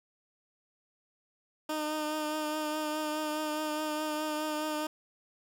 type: tone with vibrato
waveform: 15% pulse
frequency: 306 Hz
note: D#4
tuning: 29 cents flat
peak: -25 dBFS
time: 1.69-4.87 s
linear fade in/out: 5 ms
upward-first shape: triangle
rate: 4.8 Hz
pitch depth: 26 cents each way
effects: none